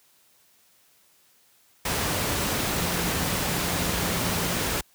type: tone in noise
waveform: sine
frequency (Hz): 174.5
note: F3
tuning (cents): -1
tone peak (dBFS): -34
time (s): 2.74-4.55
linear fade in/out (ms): 5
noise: pink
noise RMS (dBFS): -26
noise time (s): 1.85-4.81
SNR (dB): -11
effects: white hiss -61 dBFS RMS until 4.94 s + high-pass 60 Hz 12 dB/octave